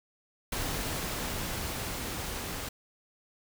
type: noise with level ramp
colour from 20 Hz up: pink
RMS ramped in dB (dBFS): -33 to -37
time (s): 0.52-2.69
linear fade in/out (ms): 5
effects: none